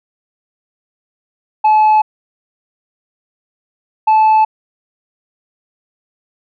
sine tone pair in turn, 860 / 870.5 Hz, A5 / A5, -40 / -19 cents, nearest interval unison, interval 21 cents, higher second, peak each -4 dBFS, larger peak neither, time 1.64-2.02 / 4.07-4.45 s, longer neither, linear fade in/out 10 ms, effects tanh soft clip ceiling -6 dBFS

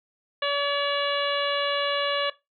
harmonic tone, 570 Hz, C#5, 48 cents sharp, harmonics 1 / 2 / 3 / 4 / 5 / 6 / 7, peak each -27 / -29 / -29 / -36 / -31 / -34 / -37 dBFS, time 0.42-2.3 s, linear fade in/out 5 ms, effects noise-tail reverb RT60 0.2 s tail -17 dB re dry

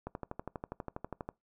click train, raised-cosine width 1 ms, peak -24 dBFS, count 16, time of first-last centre 0.07-1.29 s, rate 12.3 Hz, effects noise-tail reverb RT60 0.2 s tail -23 dB re dry

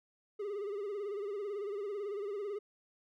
triangle tone with vibrato, 407 Hz, G#4, 35 cents flat, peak -34 dBFS, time 0.39-2.59 s, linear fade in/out 10 ms, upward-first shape sine, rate 18 Hz, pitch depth 80 cents each way, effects none

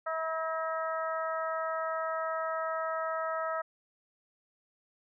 harmonic tone with a mistuned harmonic, 322.6 Hz, E4, 37 cents flat, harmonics 2 / 3 / 4 / 5 / 6, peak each -34 / -41 / -34 / -44 / -44 dBFS, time 0.06-3.62 s, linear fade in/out 10 ms, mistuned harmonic 6, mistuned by -45 cents, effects none

